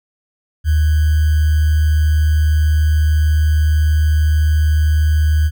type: tone with sample-and-hold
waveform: sine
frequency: 76.8 Hz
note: D#2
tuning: 22 cents flat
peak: -10 dBFS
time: 0.64-5.51 s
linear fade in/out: 50 ms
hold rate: 1575 Hz
effects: none